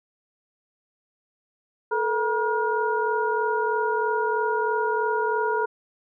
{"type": "tone cluster", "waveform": "sine", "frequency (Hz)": [434.3, 477.4, 955, 1428], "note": ["A4", "A#4", "A#5", "F6"], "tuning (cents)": [-23, 41, 42, 38], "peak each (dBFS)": [-25, -32, -25, -29], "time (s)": [1.91, 5.66], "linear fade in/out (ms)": 10, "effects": []}